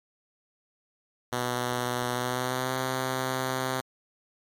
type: tone with pitch glide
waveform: 5% pulse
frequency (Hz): 123.3 to 130.03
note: B2 to C3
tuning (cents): -2 to -10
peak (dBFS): -16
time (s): 1.32-3.81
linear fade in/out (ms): 10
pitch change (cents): +92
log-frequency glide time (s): 2.12-2.75
effects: MP3 96 kbps